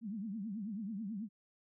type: tone with vibrato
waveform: sine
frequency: 209.3 Hz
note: G#3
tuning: 14 cents sharp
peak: -38 dBFS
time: 0.01-1.29 s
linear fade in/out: 50 ms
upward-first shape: triangle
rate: 9.2 Hz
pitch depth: 220 cents each way
effects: none